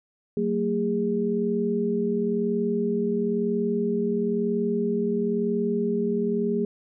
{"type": "tone cluster", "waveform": "sine", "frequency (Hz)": [185.4, 226.4, 408.9], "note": ["F#3", "A3", "G#4"], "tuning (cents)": [4, 50, -27], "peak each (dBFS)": [-29, -26, -25], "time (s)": [0.37, 6.65], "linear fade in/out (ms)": 2, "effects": []}